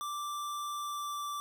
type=tone with pitch glide; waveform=square; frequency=1174.7 to 1167.3 Hz; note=D6 to D6; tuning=0 to -11 cents; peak=-36 dBFS; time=0.01-1.4 s; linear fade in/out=0 ms; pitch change=-11 cents; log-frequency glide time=0.76-1.26 s; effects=none